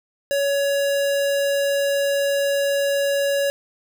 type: tone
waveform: square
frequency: 561 Hz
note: C#5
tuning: 21 cents sharp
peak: -19 dBFS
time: 0.31-3.5 s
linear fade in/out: 0 ms
effects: none